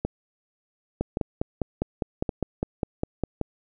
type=two click trains; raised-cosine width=2 ms; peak=-12 / -11 dBFS; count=4 / 12; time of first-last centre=0.05-3.413 / 1.01-3.237 s; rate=0.892 / 4.94 Hz; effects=none